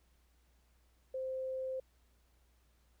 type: tone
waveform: sine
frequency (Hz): 522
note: C5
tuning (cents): -4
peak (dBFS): -36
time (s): 1.14-1.8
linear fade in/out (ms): 5
effects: added 60 Hz sine -68 dBFS peak until 3 s + pink hiss -75 dBFS RMS until 3 s